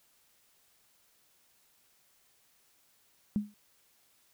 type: tone with exponential decay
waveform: sine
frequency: 207.9 Hz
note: G#3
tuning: 2 cents sharp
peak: -23 dBFS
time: 3.36-3.54 s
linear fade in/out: 0 ms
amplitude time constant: 39 ms
effects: white hiss -68 dBFS RMS until 4.33 s